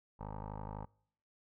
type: tone with low-pass filter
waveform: 15% pulse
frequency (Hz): 52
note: G#1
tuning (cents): +3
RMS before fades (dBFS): -44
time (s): 0.19-0.86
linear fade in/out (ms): 20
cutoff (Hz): 950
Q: 4.7
effects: noise-tail reverb RT60 0.7 s tail -26 dB re dry